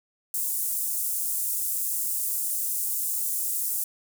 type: high-pass noise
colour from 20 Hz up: pink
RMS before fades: -28 dBFS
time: 0.34-3.84 s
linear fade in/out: 2 ms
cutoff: 8600 Hz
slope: 24 dB/octave
effects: none